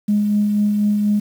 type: tone with tremolo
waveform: sine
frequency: 207.7 Hz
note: G#3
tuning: in tune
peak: -12 dBFS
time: 0.08-1.2 s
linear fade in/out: 10 ms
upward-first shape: sine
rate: 4.1 Hz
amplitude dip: 30%
effects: tanh soft clip ceiling -8 dBFS + 7-bit